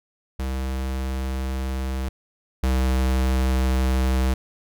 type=tone pair in turn; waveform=square; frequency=65.6 / 64.73 Hz; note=C2 / C2; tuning=+5 / -18 cents; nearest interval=unison; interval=23 cents; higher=first; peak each=-25 / -19 dBFS; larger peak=second; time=0.39-2.09 / 2.63-4.34 s; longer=second; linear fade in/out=5 ms; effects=none